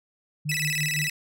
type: tone with tremolo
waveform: sine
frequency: 150.7 Hz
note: D3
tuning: 45 cents sharp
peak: -26 dBFS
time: 0.45-1.09 s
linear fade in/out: 10 ms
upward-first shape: sine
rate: 5.9 Hz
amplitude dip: 70%
type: tone with vibrato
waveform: sawtooth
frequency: 2263 Hz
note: C#7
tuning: 35 cents sharp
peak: -22 dBFS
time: 0.49-1.1 s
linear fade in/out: 5 ms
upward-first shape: square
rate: 19 Hz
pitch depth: 240 cents each way
effects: none